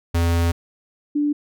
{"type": "tone pair in turn", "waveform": ["square", "sine"], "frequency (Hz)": [84.7, 293.4], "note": ["E2", "D4"], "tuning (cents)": [48, -2], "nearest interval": "octave + minor seventh", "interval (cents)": 2150, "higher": "second", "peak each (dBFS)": -17, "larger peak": "neither", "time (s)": [[0.14, 0.52], [1.15, 1.33]], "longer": "first", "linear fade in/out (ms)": 10, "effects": []}